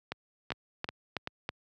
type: two click trains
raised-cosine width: 0.3 ms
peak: -16 / -18 dBFS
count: 4 / 4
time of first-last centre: 0.52-1.491 / 0.12-1.274 s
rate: 3.09 / 2.6 Hz
effects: high-pass 80 Hz 12 dB/octave